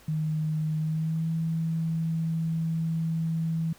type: tone with pitch glide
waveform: sine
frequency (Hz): 155.56 to 162.73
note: D#3 to E3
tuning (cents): 0 to -22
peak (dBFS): -25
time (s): 0.08-3.73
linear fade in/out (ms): 5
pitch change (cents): +78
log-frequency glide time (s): 0.78-1.29
effects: pink hiss -55 dBFS RMS until 3.78 s